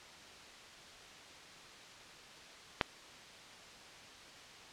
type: click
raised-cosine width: 0.3 ms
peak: -11 dBFS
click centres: 2.812 s
effects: white hiss -53 dBFS RMS until 4.72 s + low-pass 5000 Hz 12 dB/octave